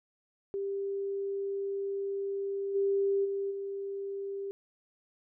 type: tone with level steps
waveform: sine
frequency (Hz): 395.5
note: G4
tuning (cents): +15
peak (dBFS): -31 / -25 / -30 / -34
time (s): 0.54-4.51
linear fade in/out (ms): 0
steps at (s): 2.74 / 3.24 / 3.5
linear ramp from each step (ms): 20
effects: none